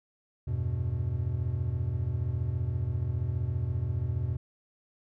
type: chord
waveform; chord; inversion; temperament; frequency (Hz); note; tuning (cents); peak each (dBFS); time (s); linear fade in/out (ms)
triangle; E minor; none; equal with one note detuned; 82.41 / 97.27 / 123.47; E2 / G2 / B2; 0 / -13 / 0; -31 / -31 / -29; 0.47-4.37; 10
effects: none